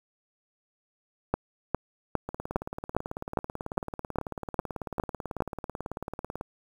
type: two click trains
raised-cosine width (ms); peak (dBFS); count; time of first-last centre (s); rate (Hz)
1; -10 / -20; 11 / 76; 1.34-5.405 / 2.29-6.411; 2.46 / 18.2
effects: 8-bit